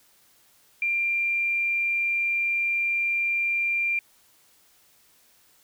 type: tone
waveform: sine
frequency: 2380 Hz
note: D7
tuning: 22 cents sharp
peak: -22 dBFS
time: 0.82-3.99 s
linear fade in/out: 2 ms
effects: white hiss -60 dBFS RMS until 5.63 s